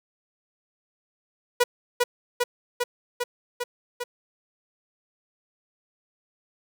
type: tone with echo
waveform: sawtooth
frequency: 486.9 Hz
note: B4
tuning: 25 cents flat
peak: -12 dBFS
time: 1.6-1.64 s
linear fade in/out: 10 ms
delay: 400 ms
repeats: 6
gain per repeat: -2 dB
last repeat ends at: 4.04 s
effects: none